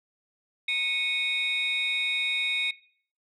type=tone cluster; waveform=sine; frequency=2200 / 2484 / 3749 Hz; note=C#7 / D#7 / A#7; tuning=-14 / -3 / +9 cents; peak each=-28 dBFS; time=0.68-2.71 s; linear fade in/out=5 ms; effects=noise-tail reverb RT60 0.5 s tail -19 dB re dry + tanh soft clip ceiling -19 dBFS

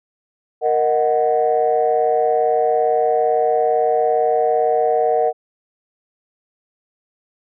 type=chord; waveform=sine; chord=D# minor; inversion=second; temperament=equal; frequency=466.2 / 622.3 / 740 Hz; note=A#4 / D#5 / F#5; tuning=0 / 0 / 0 cents; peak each=-17 / -19 / -17 dBFS; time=0.61-5.33 s; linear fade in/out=50 ms; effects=tanh soft clip ceiling -6 dBFS

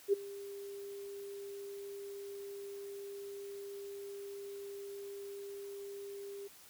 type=tone with ADSR envelope; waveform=sine; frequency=400 Hz; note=G4; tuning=35 cents sharp; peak=-23 dBFS; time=0.08-6.48 s; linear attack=50 ms; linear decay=13 ms; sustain=-20 dB; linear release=12 ms; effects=white hiss -58 dBFS RMS until 6.69 s

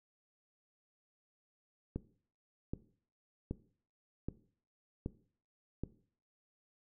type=click train; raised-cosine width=3 ms; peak=-24 dBFS; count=6; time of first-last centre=1.96-5.836 s; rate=1.29 Hz; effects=noise-tail reverb RT60 0.5 s tail -17 dB re dry

